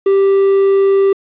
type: tone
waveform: triangle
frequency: 392 Hz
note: G4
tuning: in tune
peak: -6 dBFS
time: 0.06-1.13 s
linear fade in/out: 5 ms
effects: resampled to 8000 Hz + 7-bit